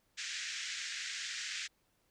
pink band-pass noise, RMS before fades -41 dBFS, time 0.17-1.68 s, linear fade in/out 20 ms, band 1600 to 7400 Hz, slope 48 dB/octave, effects pink hiss -75 dBFS RMS until 2.1 s

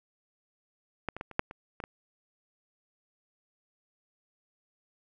clicks, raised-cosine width 0.5 ms, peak -16 / -24 / -21 / -30 / -9 / -27 / -24 / -21 dBFS, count 8, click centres 1.087 / 1.166 / 1.211 / 1.313 / 1.394 / 1.511 / 1.802 / 1.839 s, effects none

